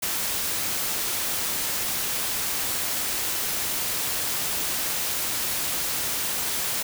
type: noise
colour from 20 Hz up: white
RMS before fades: -27 dBFS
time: 0.02-6.83 s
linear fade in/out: 10 ms
effects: none